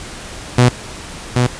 sawtooth tone with echo, 123.47 Hz, B2, in tune, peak -3 dBFS, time 0.58-0.69 s, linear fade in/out 5 ms, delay 780 ms, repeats 1, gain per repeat -4 dB, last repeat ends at 1.47 s, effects pink hiss -31 dBFS RMS until 1.59 s + resampled to 22050 Hz

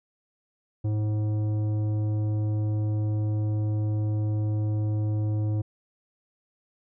sine tone with tanh clipping, 106.4 Hz, G#2, 42 cents sharp, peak -25 dBFS, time 0.84-5.62 s, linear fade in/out 10 ms, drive 11 dB, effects none

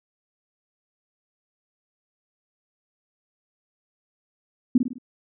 sine tone with echo, 250.4 Hz, B3, 24 cents sharp, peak -12 dBFS, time 4.75-4.78 s, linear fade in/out 5 ms, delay 51 ms, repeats 4, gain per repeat -6 dB, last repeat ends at 4.984 s, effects none

